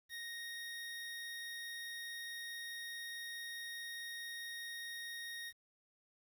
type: tone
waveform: 25% pulse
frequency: 1864.7 Hz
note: A#6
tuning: in tune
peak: -40 dBFS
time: 0.09-5.53 s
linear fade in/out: 50 ms
effects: 11-bit